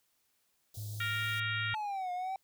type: band-stop noise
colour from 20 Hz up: white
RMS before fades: -50 dBFS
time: 0.74-1.4 s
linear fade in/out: 5 ms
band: 740 to 3600 Hz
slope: 48 dB/octave
type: tone with pitch glide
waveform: sine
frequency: 105.4 to 109.24 Hz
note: G#2 to A2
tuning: +26 to -12 cents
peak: -38 dBFS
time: 0.77-1.74 s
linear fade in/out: 5 ms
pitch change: +62 cents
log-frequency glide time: 0.95-1.23 s
type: harmonic tone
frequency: 466.2 Hz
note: A#4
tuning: in tune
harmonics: 3 / 4 / 5 / 6 / 7 / 8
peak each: -36 / -38 / -40 / -42 / -43 / -44 dBFS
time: 1-1.75 s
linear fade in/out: 5 ms
type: exponential two-way sweep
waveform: triangle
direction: down then up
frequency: 880 to 712 to 776 Hz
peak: -32 dBFS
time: 1.74-2.36 s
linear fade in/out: 2 ms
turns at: 2.12 s
effects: white hiss -75 dBFS RMS until 2.43 s